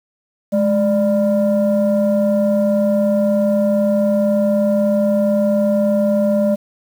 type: tone pair together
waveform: sine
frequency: 209.7 / 593 Hz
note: G#3 / D5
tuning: +17 / +17 cents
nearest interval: octave + tritone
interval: 1800 cents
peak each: -14 dBFS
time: 0.52-6.56 s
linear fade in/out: 20 ms
effects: tanh soft clip ceiling -8 dBFS + 7-bit